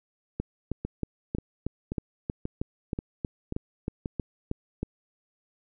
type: two click trains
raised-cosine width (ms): 3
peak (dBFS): -16 / -18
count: 15 / 7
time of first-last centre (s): 0.4-4.83 / 0.85-4.059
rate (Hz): 3.16 / 1.87
effects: none